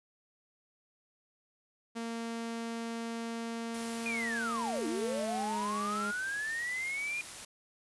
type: tone with pitch glide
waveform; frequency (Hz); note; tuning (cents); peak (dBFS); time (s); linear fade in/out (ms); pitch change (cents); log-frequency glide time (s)
sawtooth; 230.3 to 207.6; A#3 to G#3; -21 to 0; -32; 1.95-6.12; 20; -179; 4.88-5.68
type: noise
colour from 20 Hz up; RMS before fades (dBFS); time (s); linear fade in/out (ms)
white; -45; 3.74-7.45; 5
type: linear two-way sweep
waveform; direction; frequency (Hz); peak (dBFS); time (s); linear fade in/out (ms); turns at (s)
sine; down then up; 2476 to 293.7 to 2441; -33; 4.06-7.21; 0; 4.87
effects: resampled to 24000 Hz